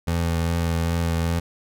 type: tone with vibrato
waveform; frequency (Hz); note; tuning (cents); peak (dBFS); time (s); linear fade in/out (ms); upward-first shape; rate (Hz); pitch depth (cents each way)
25% pulse; 83.7; E2; +27; -17; 0.07-1.4; 10; triangle; 2.5; 22
effects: none